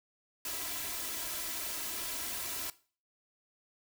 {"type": "noise with comb filter", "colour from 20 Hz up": "white", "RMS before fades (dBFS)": -38, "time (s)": [0.45, 2.7], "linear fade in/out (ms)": 2, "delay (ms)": 3, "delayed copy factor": 0.7, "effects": ["noise-tail reverb RT60 0.4 s tail -18 dB re dry"]}